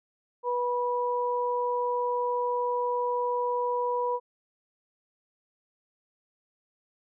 sine tone pair together, 489.6 / 977 Hz, B4 / B5, -15 / -19 cents, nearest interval octave, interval 1196 cents, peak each -28 dBFS, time 0.43-4.2 s, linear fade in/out 50 ms, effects none

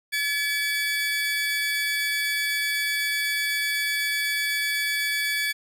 30% pulse tone pair together, 1714 / 2288 Hz, A6 / D7, -46 / -46 cents, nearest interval perfect fourth, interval 500 cents, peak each -24 dBFS, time 0.12-5.53 s, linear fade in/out 20 ms, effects none

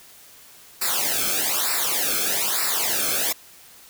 white noise with flanger, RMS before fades -23 dBFS, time 0.81-3.33 s, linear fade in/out 10 ms, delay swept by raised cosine 0.31 to 1.06 ms, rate 1.1 Hz, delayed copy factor -0.95, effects white hiss -48 dBFS RMS until 3.89 s

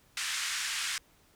pink band-pass noise, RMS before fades -34 dBFS, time 0.17-0.98 s, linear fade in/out 2 ms, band 1500 to 9100 Hz, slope 24 dB/octave, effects pink hiss -64 dBFS RMS until 1.35 s

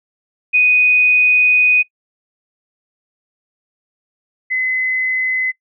sine tone pair in turn, 2489 / 2033 Hz, D#7 / B6, 0 / +50 cents, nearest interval major third, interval 350 cents, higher first, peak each -9 / -15 dBFS, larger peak first, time 0.53-1.83 / 4.5-5.52 s, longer first, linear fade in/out 20 ms, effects noise-tail reverb RT60 0.1 s tail -19 dB re dry

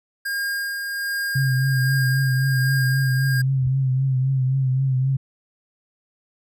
square tone with tremolo, 1616 Hz, G#6, 48 cents flat, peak -23 dBFS, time 0.25-3.42 s, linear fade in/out 10 ms, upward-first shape sine, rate 1.3 Hz, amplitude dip 35%
sine tone with vibrato, 131.9 Hz, C3, 14 cents sharp, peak -17 dBFS, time 1.35-5.17 s, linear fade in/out 10 ms, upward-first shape triangle, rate 3.8 Hz, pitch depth 56 cents each way
sine tone with exponential growth, 87.31 Hz, F2, in tune, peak -24 dBFS, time 3.55-3.68 s, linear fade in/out 5 ms, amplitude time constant 28 ms
effects none

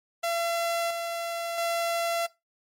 sawtooth tone with tremolo, 678 Hz, E5, 49 cents sharp, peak -22 dBFS, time 0.23-2.27 s, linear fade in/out 10 ms, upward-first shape square, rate 0.74 Hz, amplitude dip 40%, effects noise-tail reverb RT60 0.2 s tail -18 dB re dry + MP3 64 kbps

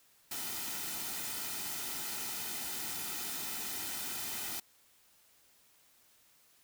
white noise with comb filter, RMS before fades -39 dBFS, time 0.31-4.6 s, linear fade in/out 5 ms, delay 1.8 ms, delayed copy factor -0.55, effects white hiss -66 dBFS RMS until 6.63 s

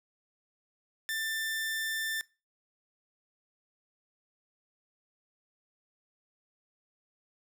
sawtooth tone, 1780 Hz, A6, 20 cents sharp, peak -28 dBFS, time 1.09-2.21 s, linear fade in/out 0 ms, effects noise-tail reverb RT60 0.3 s tail -23 dB re dry

